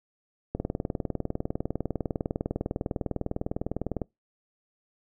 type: click train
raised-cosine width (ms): 2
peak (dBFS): -15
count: 70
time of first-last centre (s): 0.55-4.017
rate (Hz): 19.9
effects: noise-tail reverb RT60 0.2 s tail -26 dB re dry